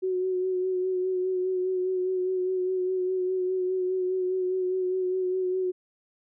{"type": "tone with vibrato", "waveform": "sine", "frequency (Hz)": 370, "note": "F#4", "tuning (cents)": 0, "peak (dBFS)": -24, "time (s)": [0.02, 5.72], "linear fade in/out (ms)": 20, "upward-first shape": "sine", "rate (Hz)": 4.9, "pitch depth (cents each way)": 26, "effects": []}